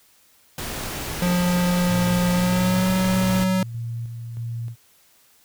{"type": "noise", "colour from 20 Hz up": "pink", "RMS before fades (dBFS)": -30, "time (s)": [0.58, 3.44], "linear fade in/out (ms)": 2}
{"type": "tone with pitch glide", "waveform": "square", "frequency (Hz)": [177.7, 186.75], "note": ["F3", "F#3"], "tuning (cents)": [30, 16], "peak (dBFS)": -19, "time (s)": [1.22, 3.63], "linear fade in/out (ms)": 2, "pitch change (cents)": 86, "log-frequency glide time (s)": [2.32, 2.9]}
{"type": "tone with tremolo", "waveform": "sine", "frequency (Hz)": 116.54, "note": "A#2", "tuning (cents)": 0, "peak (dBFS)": -26, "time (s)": [1.87, 4.76], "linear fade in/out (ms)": 50, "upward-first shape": "square", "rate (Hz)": 1.6, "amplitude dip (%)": 40}
{"effects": ["white hiss -57 dBFS RMS until 5.44 s"]}